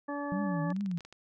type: harmonic tone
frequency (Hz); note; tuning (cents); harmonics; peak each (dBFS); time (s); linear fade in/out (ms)
287.1; D4; -39; 1 / 2 / 3 / 4 / 6; -36 / -39 / -41 / -42 / -44; 0.08-0.73; 10
type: tone with vibrato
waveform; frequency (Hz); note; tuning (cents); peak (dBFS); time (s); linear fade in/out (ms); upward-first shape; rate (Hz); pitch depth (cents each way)
sine; 180; F#3; -47; -30; 0.32-0.98; 0; triangle; 2.5; 240
type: clicks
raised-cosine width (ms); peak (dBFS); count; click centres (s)
0.2; -33; 9; 0.704 / 0.764 / 0.809 / 0.861 / 0.914 / 0.975 / 1.007 / 1.05 / 1.126
effects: none